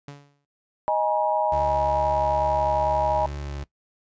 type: tone with exponential decay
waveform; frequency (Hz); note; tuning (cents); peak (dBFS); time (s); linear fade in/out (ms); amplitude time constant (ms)
sawtooth; 142.8; D3; -48; -31; 0.08-0.45; 2; 80
type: chord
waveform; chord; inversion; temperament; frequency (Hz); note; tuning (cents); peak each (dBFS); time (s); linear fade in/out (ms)
sine; D# suspended fourth; none; equal with one note detuned; 622.3 / 830.6 / 955.2; D#5 / G#5 / A#5; 0 / 0 / +42; -24; 0.88-3.26; 0
type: tone with vibrato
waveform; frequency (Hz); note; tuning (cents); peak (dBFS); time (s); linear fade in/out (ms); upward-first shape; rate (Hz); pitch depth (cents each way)
30% pulse; 71.3; C#2; +49; -28; 1.52-3.64; 5; sine; 2.3; 15
effects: noise-tail reverb RT60 0.1 s tail -18 dB re dry + resampled to 16000 Hz